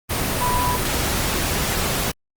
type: tone in noise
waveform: sine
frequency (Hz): 987.8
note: B5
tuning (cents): 0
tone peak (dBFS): -20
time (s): 0.4-0.77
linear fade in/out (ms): 20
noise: pink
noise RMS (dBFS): -22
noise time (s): 0.09-2.12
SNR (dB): -1
effects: Opus 24 kbps